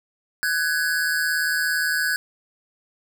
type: tone pair together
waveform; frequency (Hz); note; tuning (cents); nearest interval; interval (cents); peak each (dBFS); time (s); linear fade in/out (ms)
square; 1505.5 / 1663; F#6 / G#6; +30 / +2; major second; 172; -24; 0.43-2.16; 0
effects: none